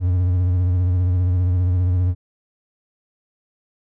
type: tone with vibrato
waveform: triangle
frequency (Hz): 90.1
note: F#2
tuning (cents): -45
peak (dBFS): -13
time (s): 0-2.15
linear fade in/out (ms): 50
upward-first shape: sine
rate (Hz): 15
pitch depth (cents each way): 49
effects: none